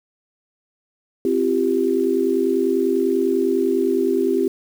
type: chord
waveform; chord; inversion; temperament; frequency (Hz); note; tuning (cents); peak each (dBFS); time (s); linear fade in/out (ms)
sine; C suspended fourth; none; equal with one note detuned; 261.6 / 342 / 392; C4 / F4 / G4; 0 / -36 / 0; -22 / -21 / -19; 1.25-4.48; 2
effects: 7-bit